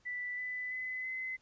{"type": "tone with pitch steps", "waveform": "sine", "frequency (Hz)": [1975.5, 1997.3, 2019, 2042], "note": ["B6", "B6", "B6", "C7"], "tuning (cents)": [0, 19, 38, -43], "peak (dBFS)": -36, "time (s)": [0.05, 1.37], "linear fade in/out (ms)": 20, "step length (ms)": 330, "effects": ["pink hiss -70 dBFS RMS until 1.41 s", "resampled to 16000 Hz"]}